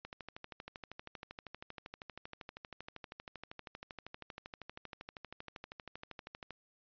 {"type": "click train", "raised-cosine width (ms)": 0.3, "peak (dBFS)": -29, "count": 83, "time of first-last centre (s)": [0.05, 6.507], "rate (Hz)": 12.7, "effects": ["resampled to 11025 Hz"]}